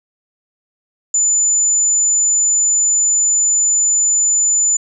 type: tone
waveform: sine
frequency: 7020 Hz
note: A8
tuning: 5 cents flat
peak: -11 dBFS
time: 1.14-4.77 s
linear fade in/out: 5 ms
effects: none